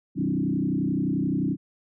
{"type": "tone with frequency modulation", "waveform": "sine", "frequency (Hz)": 229.1, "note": "A#3", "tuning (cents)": -30, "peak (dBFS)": -22, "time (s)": [0.15, 1.57], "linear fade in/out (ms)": 50, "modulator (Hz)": 31.5, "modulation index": 2.7, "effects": []}